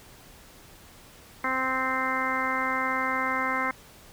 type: harmonic tone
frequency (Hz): 260.9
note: C4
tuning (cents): -5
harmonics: 1 / 2 / 3 / 4 / 5 / 6 / 7 / 8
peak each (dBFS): -35 / -36 / -36 / -30 / -32 / -34 / -35 / -31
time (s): 1.44-3.71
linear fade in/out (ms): 2
effects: pink hiss -51 dBFS RMS until 4.12 s